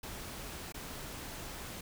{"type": "noise with dropouts", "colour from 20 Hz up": "pink", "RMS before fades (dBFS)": -44, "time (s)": [0.03, 1.81], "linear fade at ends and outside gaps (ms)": 5, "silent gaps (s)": [0.723, 0.742], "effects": []}